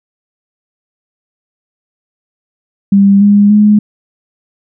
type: tone with pitch steps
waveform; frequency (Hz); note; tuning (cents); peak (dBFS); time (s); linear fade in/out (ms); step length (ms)
sine; 198.4 / 203.9 / 209.5; G3 / G#3 / G#3; +21 / -32 / +15; -3; 2.92-3.79; 5; 290
effects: none